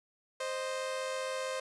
sawtooth tone pair together, 523.3 / 618.7 Hz, C5 / D#5, 0 / -10 cents, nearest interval minor third, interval 290 cents, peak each -31 / -37 dBFS, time 0.4-1.6 s, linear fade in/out 5 ms, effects resampled to 24000 Hz

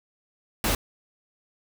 pink noise, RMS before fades -24 dBFS, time 0.64-0.75 s, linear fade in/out 2 ms, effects none

